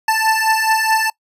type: beating tone pair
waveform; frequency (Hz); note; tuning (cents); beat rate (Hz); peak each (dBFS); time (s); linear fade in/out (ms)
25% pulse; 880 / 884.7; A5 / A5; 0 / +9; 4.7; -13; 0.08-1.1; 5
effects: noise-tail reverb RT60 0.1 s tail -23 dB re dry + resampled to 32000 Hz